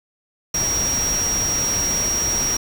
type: tone in noise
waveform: sine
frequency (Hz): 5660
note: F8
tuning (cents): +22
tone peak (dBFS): -19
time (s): 0.54-2.57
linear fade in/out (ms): 5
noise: pink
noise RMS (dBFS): -27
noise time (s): 0.54-2.57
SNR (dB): +5
effects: none